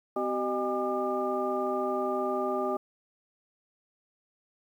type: tone cluster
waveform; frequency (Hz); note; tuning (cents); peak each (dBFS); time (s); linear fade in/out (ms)
sine; 254.5 / 382.5 / 612 / 813 / 1201; C4 / G4 / D#5 / G#5 / D6; -48 / -42 / -29 / -37 / +38; -35 / -31 / -32 / -35 / -34; 0.16-2.77; 5
effects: tanh soft clip ceiling -15 dBFS + 10-bit